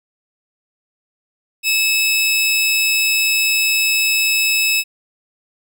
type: tone pair together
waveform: sawtooth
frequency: 2605 / 3821 Hz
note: E7 / A#7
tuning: -21 / +42 cents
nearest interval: perfect fifth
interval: 663 cents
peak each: -11 / -21 dBFS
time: 1.63-4.84 s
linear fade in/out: 50 ms
effects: none

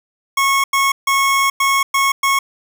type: tone bursts at uneven times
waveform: 25% pulse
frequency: 1096 Hz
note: C#6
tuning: 20 cents flat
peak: -9 dBFS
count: 6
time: 0.37-0.64 / 0.73-0.92 / 1.07-1.5 / 1.6-1.83 / 1.94-2.12 / 2.23-2.39 s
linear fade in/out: 5 ms
effects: none

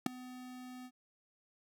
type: tone with ADSR envelope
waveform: square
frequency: 252.1 Hz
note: B3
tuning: 36 cents sharp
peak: -24 dBFS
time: 0.06-0.91 s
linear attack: 4 ms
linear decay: 6 ms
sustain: -23 dB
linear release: 57 ms
effects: none

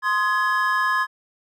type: chord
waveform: triangle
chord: Ab major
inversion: first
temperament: equal with one note detuned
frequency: 1046.5 / 1244.5 / 1688.3 Hz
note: C6 / Eb6 / Ab6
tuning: 0 / 0 / +28 cents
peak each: -20 / -25 / -20 dBFS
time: 0.02-1.07 s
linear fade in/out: 50 ms
effects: none

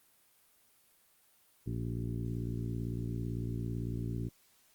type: harmonic tone with a mistuned harmonic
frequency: 57.9 Hz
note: A#1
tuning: 11 cents flat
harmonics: 1 / 2 / 3 / 4 / 5 / 6 / 7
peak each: -42 / -36 / -42 / -44 / -44 / -48 / -52 dBFS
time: 1.66-4.29 s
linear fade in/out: 10 ms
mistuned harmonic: 6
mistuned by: +49 cents
effects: white hiss -67 dBFS RMS until 4.74 s + Opus 32 kbps

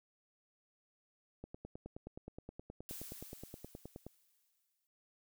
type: click train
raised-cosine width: 2 ms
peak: -33 dBFS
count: 26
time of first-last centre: 1.44-4.066 s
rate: 9.52 Hz
type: noise with exponential decay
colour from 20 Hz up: blue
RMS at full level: -46 dBFS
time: 2.89-4.87 s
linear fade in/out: 0 ms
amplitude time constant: 430 ms
effects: none

